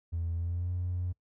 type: tone with pitch glide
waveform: triangle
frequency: 83.9 to 89.4 Hz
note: E2 to F2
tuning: +31 to +41 cents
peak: -27 dBFS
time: 0.12-1.13 s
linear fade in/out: 20 ms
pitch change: +110 cents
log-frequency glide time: 0.35-0.71 s
effects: noise-tail reverb RT60 0.1 s tail -23 dB re dry + tanh soft clip ceiling -26 dBFS